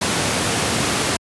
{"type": "high-pass noise", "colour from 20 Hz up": "pink", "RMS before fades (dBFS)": -20, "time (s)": [0.01, 1.17], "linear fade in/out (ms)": 10, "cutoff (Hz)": 110, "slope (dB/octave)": 12, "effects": ["high-pass 60 Hz 12 dB/octave", "resampled to 24000 Hz"]}